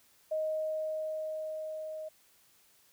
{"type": "tone with level ramp", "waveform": "sine", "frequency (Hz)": 625, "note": "D#5", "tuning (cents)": 8, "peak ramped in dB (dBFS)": [-29, -38], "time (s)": [0.31, 2.09], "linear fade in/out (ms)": 10, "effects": ["white hiss -65 dBFS RMS until 2.92 s"]}